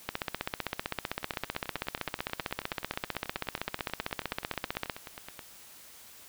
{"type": "two click trains", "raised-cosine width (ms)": 0.3, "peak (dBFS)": [-24, -14], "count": [40, 76], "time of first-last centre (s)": [[1.23, 5.392], [0.09, 4.898]], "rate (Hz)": [9.37, 15.6], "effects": ["white hiss -52 dBFS RMS until 6.28 s"]}